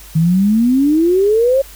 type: exponential sweep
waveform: sine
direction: up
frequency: 155.56 to 554.4 Hz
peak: -9 dBFS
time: 0.15-1.62 s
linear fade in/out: 10 ms
effects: added 50 Hz sine -38 dBFS peak until 1.75 s + white hiss -39 dBFS RMS until 1.75 s